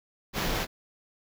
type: noise with sample-and-hold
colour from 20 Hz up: pink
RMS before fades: -29 dBFS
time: 0.33-0.67 s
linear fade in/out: 50 ms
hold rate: 8820 Hz
effects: none